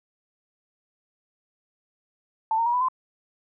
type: tone with pitch steps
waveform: sine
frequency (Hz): 886 / 919.9 / 955.1 / 991.6 / 1029.6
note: A5 / A#5 / A#5 / B5 / C6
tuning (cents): +12 / -23 / +42 / +7 / -28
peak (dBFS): -20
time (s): 2.51-2.885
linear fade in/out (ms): 2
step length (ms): 75
effects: none